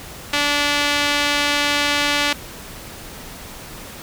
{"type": "tone with band-pass filter", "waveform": "sawtooth", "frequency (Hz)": 290, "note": "D4", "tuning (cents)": -22, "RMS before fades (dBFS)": -19, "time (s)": [0.33, 2.33], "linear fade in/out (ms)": 5, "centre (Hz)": 3100, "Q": 1, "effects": ["pink hiss -36 dBFS RMS until 4.02 s"]}